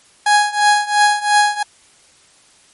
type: tone with tremolo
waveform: 30% pulse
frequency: 830.6 Hz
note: G#5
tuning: in tune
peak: -5 dBFS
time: 0.26-1.63 s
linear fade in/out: 5 ms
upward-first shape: triangle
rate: 2.9 Hz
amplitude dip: 90%
effects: white hiss -50 dBFS RMS until 2.73 s + MP3 48 kbps

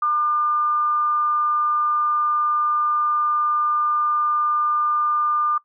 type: tone with amplitude modulation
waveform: sine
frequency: 1200 Hz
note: D6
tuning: 37 cents sharp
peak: -16 dBFS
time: 0.02-5.58 s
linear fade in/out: 5 ms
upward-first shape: sine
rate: 281 Hz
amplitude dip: 30%
effects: noise-tail reverb RT60 0.1 s tail -20 dB re dry

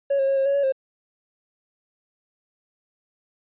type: tone with pitch steps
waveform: triangle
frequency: 557 / 541 / 546 / 539 / 557 / 563 / 533 Hz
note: C#5 / C#5 / C#5 / C#5 / C#5 / C#5 / C5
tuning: +8 / -42 / -26 / -49 / +8 / +27 / +32 cents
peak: -15 dBFS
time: 0.1-0.723 s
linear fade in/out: 10 ms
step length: 89 ms
effects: tanh soft clip ceiling -14 dBFS + resampled to 8000 Hz

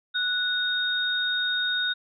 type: tone pair together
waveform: sine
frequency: 1475 / 3717 Hz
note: F#6 / A#7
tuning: -6 / -6 cents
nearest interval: octave + major third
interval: 1600 cents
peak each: -26 dBFS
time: 0.14-1.94 s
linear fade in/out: 20 ms
effects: none

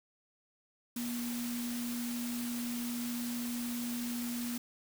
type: tone in noise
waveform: sine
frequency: 240 Hz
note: B3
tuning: 49 cents flat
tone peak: -35 dBFS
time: 0.96-4.58 s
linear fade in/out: 5 ms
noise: white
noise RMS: -43 dBFS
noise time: 0.96-4.58 s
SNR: +5 dB
effects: none

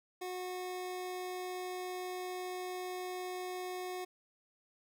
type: tone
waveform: 25% pulse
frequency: 365.2 Hz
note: F#4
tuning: 23 cents flat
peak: -35 dBFS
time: 0.21-4.05 s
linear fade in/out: 10 ms
effects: none

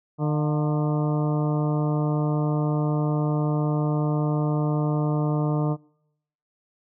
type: harmonic tone with a mistuned harmonic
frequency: 150.9 Hz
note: D3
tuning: 47 cents sharp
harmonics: 1 / 2 / 3 / 4 / 5 / 6 / 7 / 8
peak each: -22 / -28 / -32 / -34 / -36 / -38 / -39 / -40 dBFS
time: 0.18-5.77 s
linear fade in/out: 50 ms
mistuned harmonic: 5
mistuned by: -71 cents
effects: noise-tail reverb RT60 0.8 s tail -26 dB re dry

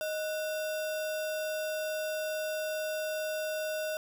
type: tone with sample-and-hold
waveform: sine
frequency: 622.3 Hz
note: D#5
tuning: in tune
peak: -31 dBFS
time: 0.01-3.97 s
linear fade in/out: 0 ms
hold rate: 2100 Hz
effects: none

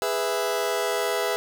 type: chord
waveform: sawtooth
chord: E major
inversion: first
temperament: just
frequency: 412 / 494.4 / 659.3 Hz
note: G#4 / B4 / E5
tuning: -14 / +2 / 0 cents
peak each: -24 dBFS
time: 0.02-1.36 s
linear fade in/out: 0 ms
effects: none

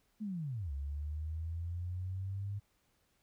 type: linear two-way sweep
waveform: sine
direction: down then up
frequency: 222 to 68.5 to 102.1 Hz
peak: -36 dBFS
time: 0.2-2.6 s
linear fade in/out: 20 ms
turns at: 0.72 s
effects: pink hiss -75 dBFS RMS until 3.22 s

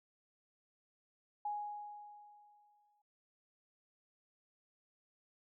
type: tone with exponential decay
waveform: sine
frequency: 830.6 Hz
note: G#5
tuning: in tune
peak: -35 dBFS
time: 1.45-3.02 s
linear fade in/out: 5 ms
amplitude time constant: 340 ms
effects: none

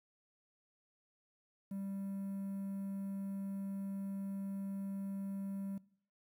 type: tone with quantisation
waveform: triangle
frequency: 196 Hz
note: G3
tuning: in tune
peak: -37 dBFS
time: 1.71-5.78 s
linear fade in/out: 5 ms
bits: 11
effects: noise-tail reverb RT60 0.6 s tail -21 dB re dry

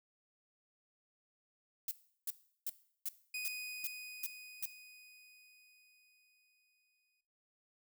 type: noise bursts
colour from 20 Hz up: violet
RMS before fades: -38 dBFS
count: 8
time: 1.88-4.656 s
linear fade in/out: 2 ms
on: 32 ms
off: 360 ms
type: tone with exponential decay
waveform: sawtooth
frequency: 2489 Hz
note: D#7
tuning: in tune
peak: -35 dBFS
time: 3.34-7.21 s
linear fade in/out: 5 ms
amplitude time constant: 840 ms
effects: noise-tail reverb RT60 0.6 s tail -17 dB re dry

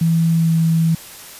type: tone with pitch glide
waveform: sine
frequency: 164.81 to 163.39 Hz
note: E3 to E3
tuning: 0 to -15 cents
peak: -12 dBFS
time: 0.01-0.95 s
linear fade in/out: 5 ms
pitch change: -15 cents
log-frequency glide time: 0.35-0.53 s
effects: white hiss -37 dBFS RMS until 1.39 s + resampled to 32000 Hz

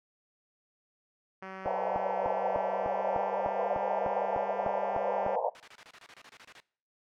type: tone with pitch glide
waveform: 5% pulse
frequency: 190.1 to 197.94 Hz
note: F#3 to G3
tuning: +47 to +17 cents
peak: -28 dBFS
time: 1.42-5.36 s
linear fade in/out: 5 ms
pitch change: +70 cents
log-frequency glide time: 1.69-3.66 s
type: band-pass noise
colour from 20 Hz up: pink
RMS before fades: -31 dBFS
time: 1.65-5.5 s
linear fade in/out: 10 ms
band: 480 to 960 Hz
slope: 96 dB/octave
type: click train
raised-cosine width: 1 ms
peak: -20 dBFS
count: 13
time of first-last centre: 1.66-5.264 s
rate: 3.33 Hz
type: noise bursts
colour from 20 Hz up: blue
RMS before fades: -34 dBFS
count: 14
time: 5.55-6.601 s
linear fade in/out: 0 ms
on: 50 ms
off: 27 ms
effects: noise-tail reverb RT60 0.5 s tail -22 dB re dry + low-pass 2000 Hz 12 dB/octave

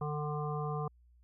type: harmonic tone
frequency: 149.2 Hz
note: D3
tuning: 28 cents sharp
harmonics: 1 / 3 / 5 / 7 / 8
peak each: -35 / -40 / -42 / -43 / -44 dBFS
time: 0.01-0.88 s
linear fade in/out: 5 ms
effects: added 60 Hz sine -60 dBFS peak until 1.23 s

